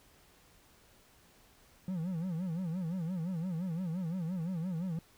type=tone with vibrato; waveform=triangle; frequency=174 Hz; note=F3; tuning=6 cents flat; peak=-31 dBFS; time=1.88-4.99 s; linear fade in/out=2 ms; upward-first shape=sine; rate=5.8 Hz; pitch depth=160 cents each way; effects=pink hiss -63 dBFS RMS until 5.17 s